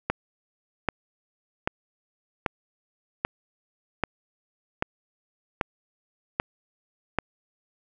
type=click train; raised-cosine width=0.5 ms; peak=-8 dBFS; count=10; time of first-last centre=0.1-7.187 s; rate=1.27 Hz; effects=none